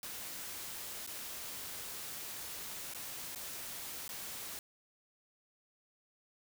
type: noise with dropouts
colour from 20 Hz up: white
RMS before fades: -44 dBFS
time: 0.03-4.59 s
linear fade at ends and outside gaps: 1 ms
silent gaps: 1.065-1.074 / 2.937-2.947 / 3.349-3.358 / 4.079-4.091 s
effects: none